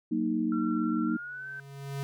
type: chord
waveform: sine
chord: D# minor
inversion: first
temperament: just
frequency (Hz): 186.68 / 233.3 / 311.1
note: F#3 / A#3 / D#4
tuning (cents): +16 / +2 / 0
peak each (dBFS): -34 / -29 / -29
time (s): 0.11-1.17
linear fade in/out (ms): 10
type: tone with pitch glide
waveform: sine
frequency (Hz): 1358 to 1542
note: F6 to G6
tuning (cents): -49 to -29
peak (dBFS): -37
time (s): 0.52-1.6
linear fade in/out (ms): 2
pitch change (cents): +220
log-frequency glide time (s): 1.05-1.48
type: tone with exponential growth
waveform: square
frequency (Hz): 138.9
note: C#3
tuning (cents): +4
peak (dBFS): -31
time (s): 1.06-2.03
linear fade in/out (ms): 0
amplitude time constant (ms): 210
effects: none